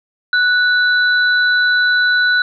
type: tone pair together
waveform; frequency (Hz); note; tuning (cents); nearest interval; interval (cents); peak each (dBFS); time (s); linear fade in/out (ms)
sine; 1480 / 3976; F#6 / B7; 0 / +11; octave + perfect fourth; 1711; -11 / -20; 0.33-2.42; 2
effects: none